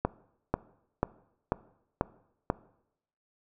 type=click train; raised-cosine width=1 ms; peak=-11 dBFS; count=6; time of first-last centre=0.05-2.501 s; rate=2.04 Hz; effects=noise-tail reverb RT60 0.8 s tail -20 dB re dry